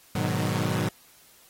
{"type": "chord", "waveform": "sawtooth", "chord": "G# minor seventh", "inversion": "none", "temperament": "equal with one note detuned", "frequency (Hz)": [103.83, 123.47, 153.16, 185], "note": ["G#2", "B2", "D#3", "F#3"], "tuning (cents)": [0, 0, -27, 0], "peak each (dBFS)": -26, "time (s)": [0.15, 0.89], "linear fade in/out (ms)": 5, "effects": ["white hiss -56 dBFS RMS until 1.49 s", "AAC 48 kbps"]}